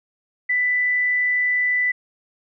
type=tone; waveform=sine; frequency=1987 Hz; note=B6; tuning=10 cents sharp; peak=-17 dBFS; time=0.49-1.92 s; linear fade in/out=10 ms; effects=none